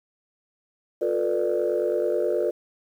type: chord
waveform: sine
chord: B half-diminished seventh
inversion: second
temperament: just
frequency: 355.6 / 444.5 / 493.9 / 592.7 Hz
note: F4 / A4 / B4 / D5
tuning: +31 / +18 / 0 / +16 cents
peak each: -26 dBFS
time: 1.01-2.51 s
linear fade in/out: 10 ms
effects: tanh soft clip ceiling -14 dBFS + 9-bit